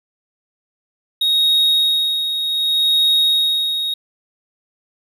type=tone with tremolo; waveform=triangle; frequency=3756 Hz; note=A#7; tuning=12 cents sharp; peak=-10 dBFS; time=1.21-3.94 s; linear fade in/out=5 ms; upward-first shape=sine; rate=0.66 Hz; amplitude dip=55%; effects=none